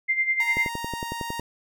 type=tone with tremolo; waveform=sine; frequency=2093 Hz; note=C7; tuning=in tune; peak=-18 dBFS; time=0.08-0.69 s; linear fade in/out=20 ms; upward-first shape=sine; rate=10 Hz; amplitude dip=70%
type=tone; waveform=sawtooth; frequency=932.3 Hz; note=A#5; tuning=in tune; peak=-27 dBFS; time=0.4-1.4 s; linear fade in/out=2 ms
type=click train; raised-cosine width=2 ms; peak=-18 dBFS; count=10; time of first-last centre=0.57-1.396 s; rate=10.9 Hz
effects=none